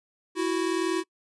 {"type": "tone pair together", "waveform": "square", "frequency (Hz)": [329.6, 370], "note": ["E4", "F#4"], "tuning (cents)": [0, 0], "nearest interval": "major second", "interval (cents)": 200, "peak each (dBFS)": -28, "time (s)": [0.35, 1.04], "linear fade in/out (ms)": 50, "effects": ["noise-tail reverb RT60 0.1 s tail -26 dB re dry", "resampled to 24000 Hz"]}